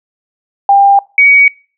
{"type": "tone pair in turn", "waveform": "sine", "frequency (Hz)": [797, 2254], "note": ["G5", "C#7"], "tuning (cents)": [28, 28], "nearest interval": "octave + tritone", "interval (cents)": 1800, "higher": "second", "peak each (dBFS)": -3, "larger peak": "neither", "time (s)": [[0.69, 0.99], [1.18, 1.48]], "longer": "neither", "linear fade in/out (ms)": 2, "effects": ["noise-tail reverb RT60 0.4 s tail -25 dB re dry"]}